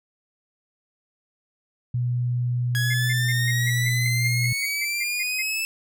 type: tone with pitch glide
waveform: sine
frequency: 122.5 to 121.51 Hz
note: B2 to B2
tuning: -14 to -28 cents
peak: -21 dBFS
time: 1.94-4.53 s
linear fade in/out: 5 ms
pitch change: -14 cents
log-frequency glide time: 3.27-3.39 s
type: exponential sweep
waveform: sawtooth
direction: up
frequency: 1659 to 2637 Hz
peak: -21 dBFS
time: 2.75-5.65 s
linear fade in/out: 0 ms
type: tone bursts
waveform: sine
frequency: 2100 Hz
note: C7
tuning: 6 cents sharp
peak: -26 dBFS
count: 14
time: 2.9-5.424 s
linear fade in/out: 10 ms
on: 41 ms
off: 150 ms
effects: none